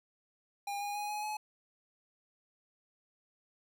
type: tone with pitch steps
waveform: square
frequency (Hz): 808 / 818.3 / 828.8 / 839.4 / 850.1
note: G#5 / G#5 / G#5 / G#5 / G#5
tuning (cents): -48 / -26 / -4 / +18 / +40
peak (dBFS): -36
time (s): 0.67-1.37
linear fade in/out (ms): 5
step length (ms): 140
effects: none